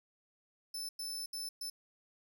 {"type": "tone bursts at uneven times", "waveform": "sawtooth", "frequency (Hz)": 5274, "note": "E8", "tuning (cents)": 0, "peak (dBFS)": -36, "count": 4, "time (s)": [[0.74, 0.89], [0.99, 1.26], [1.33, 1.49], [1.61, 1.7]], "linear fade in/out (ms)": 5, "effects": []}